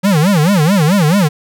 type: tone with vibrato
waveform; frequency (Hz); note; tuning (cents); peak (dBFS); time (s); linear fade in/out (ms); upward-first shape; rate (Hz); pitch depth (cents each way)
square; 174.61; F3; 0; -9; 0.03-1.29; 20; sine; 4.6; 290
effects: none